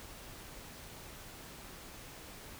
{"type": "silence", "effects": ["pink hiss -50 dBFS RMS until 2.59 s"]}